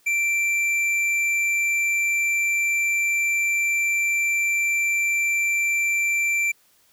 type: tone with tanh clipping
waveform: triangle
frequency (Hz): 2349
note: D7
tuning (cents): 0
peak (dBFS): -21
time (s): 0.06-6.52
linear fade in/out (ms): 10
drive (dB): 13
effects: white hiss -60 dBFS RMS until 6.92 s